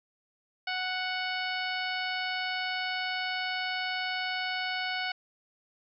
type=harmonic tone; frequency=740 Hz; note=F#5; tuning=in tune; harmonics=1 / 2 / 3 / 4 / 5 / 6 / 7; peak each=-36 / -35 / -36 / -38 / -44 / -40 / -46 dBFS; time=0.67-5.12 s; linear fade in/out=5 ms; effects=none